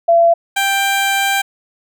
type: tone pair in turn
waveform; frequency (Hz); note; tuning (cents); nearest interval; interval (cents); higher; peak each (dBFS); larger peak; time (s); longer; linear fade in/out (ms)
sine / 15% pulse; 677 / 787.8; E5 / G5; +46 / +8; minor third; 262; second; -7; neither; 0.08-0.34 / 0.56-1.42; second; 10
effects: none